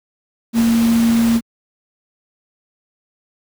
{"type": "tone in noise", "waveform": "sine", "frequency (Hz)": 230.6, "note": "A#3", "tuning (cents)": -19, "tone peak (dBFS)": -11, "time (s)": [0.53, 1.41], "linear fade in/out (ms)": 50, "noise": "pink", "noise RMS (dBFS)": -26, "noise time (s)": [0.53, 1.41], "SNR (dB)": 12, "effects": ["high-pass 60 Hz 12 dB/octave"]}